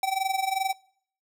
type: tone with amplitude modulation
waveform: square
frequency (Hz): 770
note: G5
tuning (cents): -31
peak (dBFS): -22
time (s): 0.03-0.73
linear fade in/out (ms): 2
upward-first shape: sine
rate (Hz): 22.6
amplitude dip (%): 80
effects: noise-tail reverb RT60 0.6 s tail -24 dB re dry